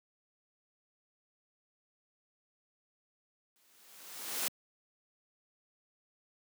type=noise with exponential growth; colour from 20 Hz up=white; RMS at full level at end=-32 dBFS; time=3.56-4.48 s; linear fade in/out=0 ms; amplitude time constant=200 ms; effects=high-pass 200 Hz 12 dB/octave